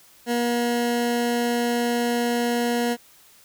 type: tone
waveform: 20% pulse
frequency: 238.7 Hz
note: A#3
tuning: 41 cents sharp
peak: -16 dBFS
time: 0.26-2.97 s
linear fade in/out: 50 ms
effects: white hiss -53 dBFS RMS until 3.44 s